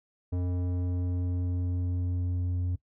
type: tone with low-pass filter sweep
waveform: square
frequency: 89.5 Hz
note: F2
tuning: 43 cents sharp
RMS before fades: -30 dBFS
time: 0.32-2.76 s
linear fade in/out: 10 ms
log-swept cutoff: 450 to 180 Hz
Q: 0.95
effects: noise-tail reverb RT60 0.1 s tail -17 dB re dry